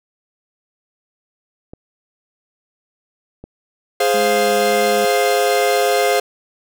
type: clicks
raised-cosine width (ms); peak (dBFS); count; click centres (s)
2; -21; 2; 1.735 / 3.44
type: chord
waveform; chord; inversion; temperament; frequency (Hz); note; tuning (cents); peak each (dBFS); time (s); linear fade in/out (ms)
45% pulse; F minor; first; equal; 415.3 / 523.3 / 698.5; Ab4 / C5 / F5; 0 / 0 / 0; -18; 4-6.2; 5
type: tone with vibrato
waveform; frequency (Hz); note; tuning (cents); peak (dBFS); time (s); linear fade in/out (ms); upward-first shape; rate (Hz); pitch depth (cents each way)
sine; 207.7; G#3; 0; -26; 4.14-5.05; 2; triangle; 1.8; 22
effects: none